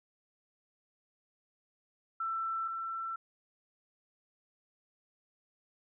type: tone pair in turn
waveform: sine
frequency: 1335 / 1340.7 Hz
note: E6 / E6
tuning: +22 / +29 cents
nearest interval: unison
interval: 7 cents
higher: second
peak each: -32 / -35 dBFS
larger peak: first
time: 2.2-2.68 / 2.68-3.16 s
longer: neither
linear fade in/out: 5 ms
effects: none